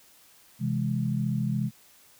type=chord; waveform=sine; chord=C augmented; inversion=none; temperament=equal; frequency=130.81 / 164.81 / 207.7 Hz; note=C3 / E3 / G#3; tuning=0 / 0 / 0 cents; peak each=-28 / -31 / -29 dBFS; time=0.59-1.71 s; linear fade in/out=50 ms; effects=white hiss -57 dBFS RMS until 2.19 s